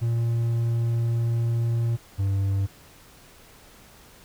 triangle tone pair in turn, 116.54 / 98 Hz, A#2 / G2, 0 / 0 cents, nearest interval minor third, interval 300 cents, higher first, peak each -19 dBFS, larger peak neither, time 0.01-1.97 / 2.18-2.67 s, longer first, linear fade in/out 20 ms, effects pink hiss -51 dBFS RMS until 4.24 s

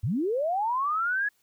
sine linear sweep, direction up, 82.41 to 1700 Hz, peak -24 dBFS, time 0.03-1.29 s, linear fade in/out 10 ms, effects white hiss -69 dBFS RMS until 1.42 s

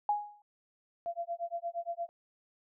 sine tone with exponential decay, 830 Hz, G#5, 1 cent flat, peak -23 dBFS, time 0.09-0.42 s, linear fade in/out 2 ms, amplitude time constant 71 ms
sine tone with tremolo, 684 Hz, F5, 36 cents flat, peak -31 dBFS, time 1.06-2.09 s, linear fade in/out 0 ms, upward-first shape sine, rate 8.6 Hz, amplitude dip 100%
effects none

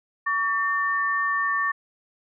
sine tone pair together, 1134.6 / 1801 Hz, C#6 / A6, +40 / +40 cents, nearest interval minor sixth, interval 800 cents, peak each -24 dBFS, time 0.26-1.72 s, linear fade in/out 10 ms, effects none

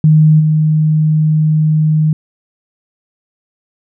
sine tone with level steps, 155 Hz, D#3, 6 cents flat, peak -4 / -8 dBFS, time 0.04-2.13 s, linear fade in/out 2 ms, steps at 0.39 s, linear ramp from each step 20 ms, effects none

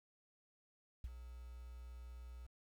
sine tone with ADSR envelope, 61 Hz, B1, 21 cents flat, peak -39 dBFS, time 1.04-2.47 s, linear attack 3 ms, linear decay 40 ms, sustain -10 dB, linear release 11 ms, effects 11-bit

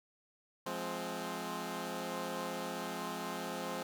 10% pulse chord, F minor, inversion none, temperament equal with one note detuned, 174.61 / 210.2 / 261.6 Hz, F3 / Ab3 / C4, 0 / +21 / 0 cents, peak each -34 dBFS, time 0.66-3.83 s, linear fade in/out 5 ms, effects none

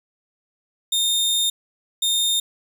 sawtooth tone bursts at uneven times, 3652 Hz, A#7, 36 cents flat, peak -15 dBFS, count 2, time 0.92-1.5 / 2.02-2.4 s, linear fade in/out 5 ms, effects none

